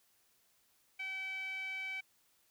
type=tone with band-pass filter; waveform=sawtooth; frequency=766 Hz; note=G5; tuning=40 cents flat; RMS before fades=-41 dBFS; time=0.99-2.01 s; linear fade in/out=10 ms; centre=2400 Hz; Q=9.9; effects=white hiss -72 dBFS RMS until 2.5 s